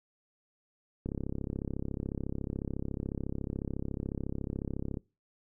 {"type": "click train", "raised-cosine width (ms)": 3, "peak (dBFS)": -22, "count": 134, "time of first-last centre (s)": [1.06, 4.972], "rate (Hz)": 34, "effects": ["noise-tail reverb RT60 0.3 s tail -24 dB re dry"]}